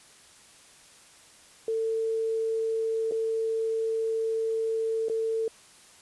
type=tone with dropouts; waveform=sine; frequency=447.7 Hz; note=A4; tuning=30 cents sharp; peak=-25 dBFS; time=1.68-5.48 s; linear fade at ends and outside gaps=2 ms; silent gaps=3.112-3.12 / 5.085-5.097 s; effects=white hiss -54 dBFS RMS until 6.01 s + resampled to 24000 Hz